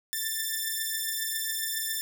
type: beating tone pair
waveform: 5% pulse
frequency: 1774 / 1781.3 Hz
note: A6 / A6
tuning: +14 / +21 cents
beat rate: 7.3 Hz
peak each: -20 / -23 dBFS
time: 0.13-2.01 s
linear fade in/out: 0 ms
effects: none